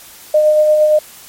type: tone with tremolo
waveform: sine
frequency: 610 Hz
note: D#5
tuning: 34 cents flat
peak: -6 dBFS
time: 0.34-0.99 s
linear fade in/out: 5 ms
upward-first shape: sine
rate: 8.7 Hz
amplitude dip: 30%
effects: white hiss -38 dBFS RMS until 1.28 s + MP3 64 kbps